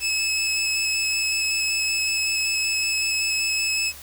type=tone with vibrato; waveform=20% pulse; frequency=2592 Hz; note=E7; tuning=30 cents flat; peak=-16 dBFS; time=0-3.93 s; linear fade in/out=50 ms; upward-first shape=square; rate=5.3 Hz; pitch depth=10 cents each way; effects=added 71 Hz sine -48 dBFS peak until 4.02 s + white hiss -42 dBFS RMS until 4.02 s